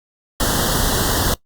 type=band-stop noise; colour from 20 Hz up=pink; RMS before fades=-18 dBFS; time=0.4-1.34 s; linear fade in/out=2 ms; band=1900 to 2900 Hz; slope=96 dB/octave; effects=noise-tail reverb RT60 0.1 s tail -21 dB re dry + Opus 48 kbps